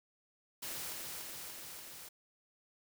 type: noise with echo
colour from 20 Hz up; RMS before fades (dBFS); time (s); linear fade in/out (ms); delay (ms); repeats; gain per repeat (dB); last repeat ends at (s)
white; -42; 0.62-0.93; 10; 290; 4; -2; 2.09
effects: none